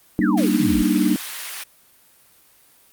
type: chord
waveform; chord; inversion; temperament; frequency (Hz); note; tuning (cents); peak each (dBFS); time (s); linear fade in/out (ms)
sine; Eb major seventh; first; just; 194.45 / 233.3 / 291.7 / 311.1; G3 / Bb3 / D4 / Eb4; -14 / +2 / -12 / 0; -21; 0.19-1.16; 0
type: exponential sweep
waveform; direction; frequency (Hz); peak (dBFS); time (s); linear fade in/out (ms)
sine; down; 2065 to 39.7; -25; 0.21-0.83; 10
type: high-pass noise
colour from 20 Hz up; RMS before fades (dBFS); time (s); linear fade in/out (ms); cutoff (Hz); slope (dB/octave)
pink; -31; 0.37-1.64; 10; 1600; 12
effects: white hiss -54 dBFS RMS until 2.92 s + Opus 32 kbps